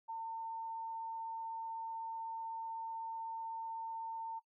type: tone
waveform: sine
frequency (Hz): 904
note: A5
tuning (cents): +47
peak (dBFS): -39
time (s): 0.08-4.4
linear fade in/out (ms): 20
effects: noise-tail reverb RT60 0.1 s tail -20 dB re dry